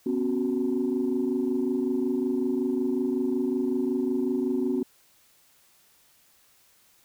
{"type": "chord", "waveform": "sine", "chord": "B suspended second", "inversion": "none", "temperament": "equal with one note detuned", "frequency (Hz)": [246.9, 272.3, 370], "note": ["B3", "C#4", "F#4"], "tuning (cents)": [0, -31, 0], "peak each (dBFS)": -27, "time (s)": [0.06, 4.83], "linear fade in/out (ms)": 5, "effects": ["tanh soft clip ceiling -17 dBFS", "white hiss -61 dBFS RMS until 7.04 s"]}